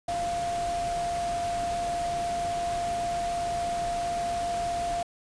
sine tone in noise, 694 Hz, F5, 11 cents flat, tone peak -27 dBFS, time 0.08-5.03 s, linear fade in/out 5 ms, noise pink, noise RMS -38 dBFS, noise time 0.08-5.03 s, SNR +8 dB, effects resampled to 22050 Hz

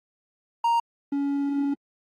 triangle tone pair in turn, 932.3 / 281.5 Hz, A#5 / C#4, 0 / +27 cents, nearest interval octave + major sixth, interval 2073 cents, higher first, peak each -17 / -21 dBFS, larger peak first, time 0.64-0.8 / 1.12-1.74 s, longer second, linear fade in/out 5 ms, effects AAC 32 kbps

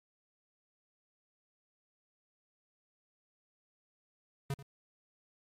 square tone with echo, 138.59 Hz, C#3, in tune, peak -33 dBFS, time 4.5-4.54 s, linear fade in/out 2 ms, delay 87 ms, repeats 1, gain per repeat -15 dB, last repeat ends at 4.627 s, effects MP3 64 kbps

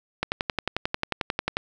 click train, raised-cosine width 0.3 ms, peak -8 dBFS, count 16, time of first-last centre 0.23-1.569 s, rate 11.2 Hz, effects none

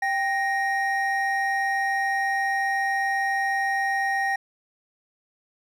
triangle tone pair together, 785 / 1867.1 Hz, G5 / A#6, +2 / +2 cents, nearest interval octave + minor third, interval 1500 cents, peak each -23 dBFS, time 0.02-4.36 s, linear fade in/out 5 ms, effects none

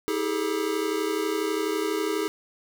square tone cluster, 321.2 / 399.8 / 431.9 Hz, E4 / G4 / A4, -45 / +34 / -32 cents, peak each -30 dBFS, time 0.08-2.28 s, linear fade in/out 0 ms, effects none

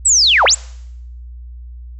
sine linear two-way sweep, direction down then up, 8150 to 460 to 8150 Hz, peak -8 dBFS, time 0.05-0.55 s, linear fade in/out 10 ms, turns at 0.45 s, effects noise-tail reverb RT60 0.8 s tail -25 dB re dry + added 60 Hz sine -30 dBFS peak until 1.99 s

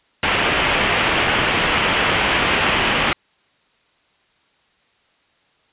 white low-pass noise, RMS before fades -18 dBFS, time 0.23-3.13 s, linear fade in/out 2 ms, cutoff 3200 Hz, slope 48 dB/octave, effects white hiss -60 dBFS RMS until 5.72 s + resampled to 8000 Hz

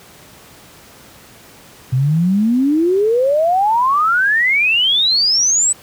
sine exponential sweep, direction up, 123.47 to 8090 Hz, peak -11 dBFS, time 1.92-5.73 s, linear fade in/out 10 ms, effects pink hiss -42 dBFS RMS until 5.82 s + high-pass 80 Hz 12 dB/octave

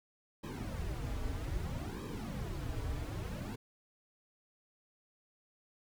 brown noise with flanger, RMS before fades -39 dBFS, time 0.43-3.56 s, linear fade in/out 10 ms, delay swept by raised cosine 1.4 to 5.7 ms, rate 0.62 Hz, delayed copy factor -0.9, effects none

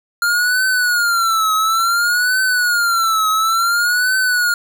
square tone with vibrato, 1396.9 Hz, F6, in tune, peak -14 dBFS, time 0.22-4.54 s, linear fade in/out 2 ms, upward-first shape triangle, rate 0.57 Hz, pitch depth 160 cents each way, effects none

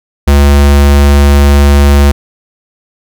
square tone, 71.1 Hz, C#2, 45 cents sharp, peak -3 dBFS, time 0.27-2.12 s, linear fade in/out 10 ms, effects none

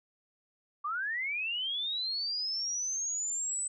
sine linear sweep, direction up, 1136 to 8090 Hz, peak -31 dBFS, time 0.84-3.68 s, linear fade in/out 10 ms, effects none

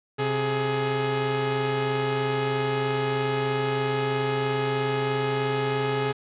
sawtooth tone pair together, 132.2 / 419.7 Hz, C3 / G#4, +18 / +18 cents, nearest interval octave + minor sixth, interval 2000 cents, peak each -24 / -21 dBFS, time 0.18-6.13 s, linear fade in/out 20 ms, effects resampled to 8000 Hz + 7-bit

